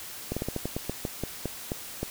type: slowing click train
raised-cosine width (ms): 2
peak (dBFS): -16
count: 13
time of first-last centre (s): 0.32-2.03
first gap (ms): 46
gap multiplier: 1.19
effects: white hiss -41 dBFS RMS until 2.1 s